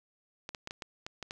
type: clicks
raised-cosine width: 0.2 ms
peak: -22 dBFS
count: 8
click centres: 0.491 / 0.548 / 0.674 / 0.709 / 0.822 / 1.065 / 1.227 / 1.309 s
effects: none